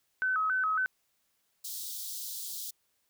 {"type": "tone with vibrato", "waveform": "sine", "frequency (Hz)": 1392, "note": "F6", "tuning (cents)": -6, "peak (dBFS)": -26, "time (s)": [0.22, 0.86], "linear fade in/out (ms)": 0, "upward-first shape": "square", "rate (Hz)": 3.6, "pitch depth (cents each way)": 150}
{"type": "high-pass noise", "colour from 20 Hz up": "white", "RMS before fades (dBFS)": -39, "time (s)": [1.64, 2.71], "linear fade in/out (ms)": 10, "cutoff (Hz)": 3500, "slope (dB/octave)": 48}
{"effects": ["white hiss -75 dBFS RMS until 3.09 s"]}